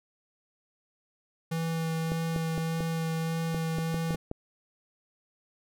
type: tone with vibrato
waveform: square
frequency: 163.3 Hz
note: E3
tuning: 16 cents flat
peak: -29 dBFS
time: 1.51-4.16 s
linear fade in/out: 10 ms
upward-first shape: sine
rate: 1.7 Hz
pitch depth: 11 cents each way
type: clicks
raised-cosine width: 2 ms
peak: -20 dBFS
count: 10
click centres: 2.119 / 2.362 / 2.579 / 2.806 / 3.546 / 3.785 / 3.944 / 4.107 / 4.146 / 4.314 s
effects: none